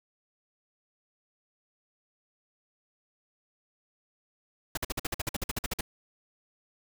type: noise bursts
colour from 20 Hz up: pink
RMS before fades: -31 dBFS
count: 15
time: 4.75-5.81 s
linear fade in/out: 5 ms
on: 24 ms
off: 50 ms
effects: none